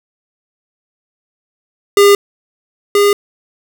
square tone pair in turn, 403.8 / 407.1 Hz, G#4 / G#4, -49 / -35 cents, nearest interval unison, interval 14 cents, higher second, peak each -5 / -8 dBFS, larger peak first, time 1.97-2.15 / 2.95-3.13 s, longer neither, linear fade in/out 2 ms, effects none

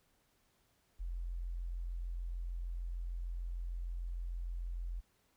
sine tone, 43.3 Hz, F1, 14 cents flat, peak -37 dBFS, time 0.99-5.01 s, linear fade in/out 20 ms, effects pink hiss -74 dBFS RMS until 5.36 s

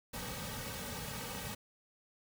pink noise with comb filter, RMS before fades -42 dBFS, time 0.13-1.55 s, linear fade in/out 10 ms, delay 2.9 ms, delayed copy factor -1, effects none

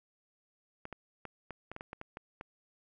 clicks, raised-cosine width 0.5 ms, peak -27 dBFS, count 11, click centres 0.854 / 0.927 / 1.253 / 1.507 / 1.716 / 1.764 / 1.809 / 1.931 / 2.014 / 2.171 / 2.411 s, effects none

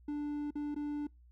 triangle tone with dropouts, 293.7 Hz, D4, in tune, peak -32 dBFS, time 0.08-1.07 s, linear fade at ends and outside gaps 5 ms, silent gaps 0.507-0.554 / 0.746-0.761 s, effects noise-tail reverb RT60 0.2 s tail -25 dB re dry + added 60 Hz sine -57 dBFS peak until 1.31 s

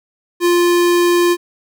square tone, 349.2 Hz, F4, in tune, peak -11 dBFS, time 0.4-1.37 s, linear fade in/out 50 ms, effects none

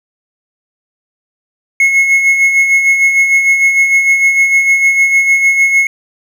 triangle tone with tremolo, 2176 Hz, C#7, 33 cents flat, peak -3 dBFS, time 1.8-5.87 s, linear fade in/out 2 ms, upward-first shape sine, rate 6.6 Hz, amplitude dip 50%, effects none

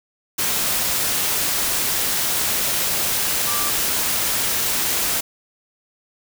sine tone in noise, 1174.7 Hz, D6, in tune, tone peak -28 dBFS, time 3.47-3.7 s, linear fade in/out 10 ms, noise white, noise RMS -21 dBFS, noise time 0.38-5.21 s, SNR -10 dB, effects none

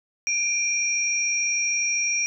sine tone pair together, 2387 / 5677 Hz, D7 / F8, +28 / +27 cents, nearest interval octave + minor third, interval 1499 cents, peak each -24 dBFS, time 0.27-2.26 s, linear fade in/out 0 ms, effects none

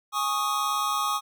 square chord, Ab suspended fourth, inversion none, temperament just, 830.6 / 1107.5 / 1245.9 Hz, Ab5 / Db6 / Eb6, 0 / -2 / +2 cents, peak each -33 / -29 / -28 dBFS, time 0.12-1.21 s, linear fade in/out 50 ms, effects none

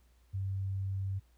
sine tone, 96.8 Hz, G2, 21 cents flat, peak -32 dBFS, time 0.33-1.2 s, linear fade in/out 20 ms, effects added 60 Hz sine -62 dBFS peak until 1.37 s + pink hiss -73 dBFS RMS until 1.37 s

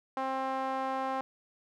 sawtooth tone with band-pass filter, 264.9 Hz, C4, 22 cents sharp, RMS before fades -33 dBFS, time 0.17-1.21 s, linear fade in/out 0 ms, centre 900 Hz, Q 2.2, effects none

